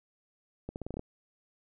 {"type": "accelerating click train", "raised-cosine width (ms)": 2, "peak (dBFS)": -24, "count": 8, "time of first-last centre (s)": [0.69, 0.994], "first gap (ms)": 69, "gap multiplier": 0.84, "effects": []}